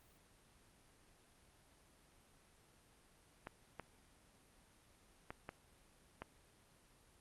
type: clicks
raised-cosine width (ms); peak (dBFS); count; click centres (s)
0.5; -30; 5; 3.471 / 3.797 / 5.305 / 5.491 / 6.22
effects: pink hiss -68 dBFS RMS until 7.2 s + Opus 32 kbps